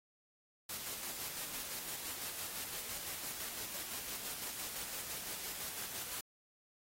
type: noise with tremolo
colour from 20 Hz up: white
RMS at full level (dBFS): -42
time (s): 0.69-6.21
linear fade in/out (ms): 5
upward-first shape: square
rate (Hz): 5.9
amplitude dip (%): 30
effects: AAC 48 kbps